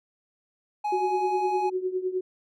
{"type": "tone", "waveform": "triangle", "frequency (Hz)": 837, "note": "G#5", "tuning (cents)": 13, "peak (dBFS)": -23, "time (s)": [0.84, 1.7], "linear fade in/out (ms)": 10}
{"type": "tone with tremolo", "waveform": "sine", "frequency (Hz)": 370, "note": "F#4", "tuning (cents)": 0, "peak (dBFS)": -22, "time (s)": [0.92, 2.21], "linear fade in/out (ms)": 5, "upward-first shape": "triangle", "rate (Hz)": 9.8, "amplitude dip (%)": 85}
{"effects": []}